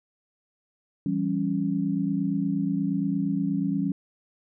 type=chord; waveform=sine; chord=C# diminished; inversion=first; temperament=equal with one note detuned; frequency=167.5 / 196 / 277.2 Hz; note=E3 / G3 / C#4; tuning=+28 / 0 / 0 cents; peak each=-29 / -27 / -27 dBFS; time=1.06-3.92 s; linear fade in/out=2 ms; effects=none